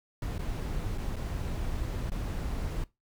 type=noise with dropouts; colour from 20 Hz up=brown; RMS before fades=-33 dBFS; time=0.22-2.84 s; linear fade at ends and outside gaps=2 ms; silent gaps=0.381-0.391 / 0.977-0.981 / 1.16-1.165 / 2.099-2.118 s; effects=noise-tail reverb RT60 0.2 s tail -19 dB re dry